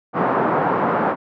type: band-pass noise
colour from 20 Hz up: white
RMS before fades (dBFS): -19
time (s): 0.13-1.16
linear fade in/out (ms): 50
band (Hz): 140 to 1200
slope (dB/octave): 24
effects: none